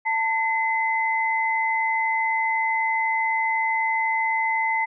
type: tone pair together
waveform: sine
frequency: 892 / 2043 Hz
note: A5 / C7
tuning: +23 / -42 cents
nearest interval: octave + major second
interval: 1435 cents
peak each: -23 dBFS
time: 0.05-4.86 s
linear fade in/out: 20 ms
effects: none